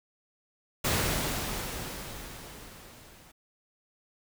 pink noise with level ramp, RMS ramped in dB -26 to -55 dBFS, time 0.84-3.32 s, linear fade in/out 10 ms, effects none

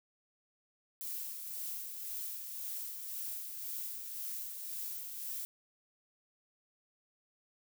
violet noise with tremolo, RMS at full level -40 dBFS, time 1.01-5.45 s, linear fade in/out 0 ms, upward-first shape sine, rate 1.9 Hz, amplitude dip 40%, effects none

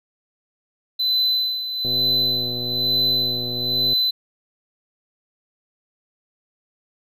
triangle tone with tremolo, 4023 Hz, B7, 31 cents sharp, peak -15 dBFS, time 0.99-4.11 s, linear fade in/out 10 ms, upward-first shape sine, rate 1.1 Hz, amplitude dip 65%
click train, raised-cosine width 2 ms, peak -20 dBFS, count 255, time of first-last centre 1.85-3.932 s, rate 122 Hz
effects none

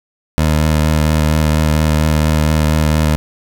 20% pulse tone with vibrato, 77.3 Hz, D#2, 11 cents flat, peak -6 dBFS, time 0.38-3.16 s, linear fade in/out 0 ms, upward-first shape triangle, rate 4.3 Hz, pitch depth 25 cents each way, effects none

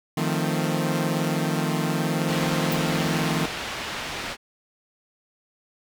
sawtooth chord, F dominant seventh, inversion third, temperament equal with one note detuned, 155.56 / 174.61 / 221.5 / 261.6 Hz, Eb3 / F3 / A3 / C4, 0 / 0 / +12 / 0 cents, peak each -22 / -24 / -26 / -26 dBFS, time 0.17-3.46 s, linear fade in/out 5 ms
white low-pass noise, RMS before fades -32 dBFS, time 2.26-4.37 s, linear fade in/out 50 ms, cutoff 3200 Hz, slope 12 dB/octave
violet noise with exponential decay, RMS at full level -28 dBFS, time 2.72-2.79 s, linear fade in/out 0 ms, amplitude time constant 15 ms
effects none

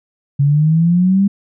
sine exponential sweep, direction up, 138.59 to 201.8 Hz, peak -9 dBFS, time 0.39-1.28 s, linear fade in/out 10 ms, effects none

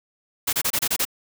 white noise bursts, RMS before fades -22 dBFS, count 7, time 0.47-1.052 s, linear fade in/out 10 ms, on 60 ms, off 27 ms, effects none

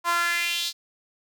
sawtooth tone with high-pass filter sweep, 343.4 Hz, F4, 29 cents flat, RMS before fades -25 dBFS, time 0.04-0.73 s, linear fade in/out 50 ms, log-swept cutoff 990 to 4400 Hz, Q 3.4, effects none

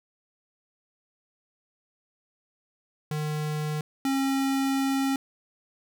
square tone pair in turn, 152 / 270.8 Hz, D#3 / C#4, -40 / -40 cents, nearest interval minor seventh, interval 1000 cents, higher second, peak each -28 / -24 dBFS, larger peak second, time 3.11-3.81 / 4.05-5.16 s, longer second, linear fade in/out 2 ms, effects none

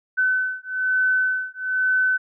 sine beating tone pair, 1514 / 1515.1 Hz, F#6 / F#6, +39 / +41 cents, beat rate 1.1 Hz, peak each -22 dBFS, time 0.17-2.18 s, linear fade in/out 20 ms, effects none

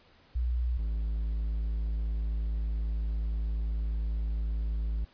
sine / triangle tone pair in turn, 60.2 / 54.38 Hz, B1 / A1, -44 / -20 cents, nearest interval major second, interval 176 cents, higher first, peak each -26 dBFS, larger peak neither, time 0.35-0.78 / 0.78-5.05 s, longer second, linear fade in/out 10 ms, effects pink hiss -61 dBFS RMS until 5.13 s + resampled to 11025 Hz

